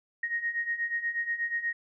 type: beating tone pair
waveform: sine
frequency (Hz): 1864.7 / 1873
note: A#6 / A#6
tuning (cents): 0 / +8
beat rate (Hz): 8.3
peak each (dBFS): -34 / -30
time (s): 0.23-1.73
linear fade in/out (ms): 5
effects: none